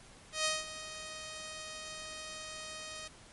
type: tone with ADSR envelope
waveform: 5% pulse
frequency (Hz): 625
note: D#5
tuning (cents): +8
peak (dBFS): -17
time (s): 0.32-3.08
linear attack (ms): 130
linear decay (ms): 190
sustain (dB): -14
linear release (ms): 7
effects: pink hiss -56 dBFS RMS until 3.32 s + MP3 48 kbps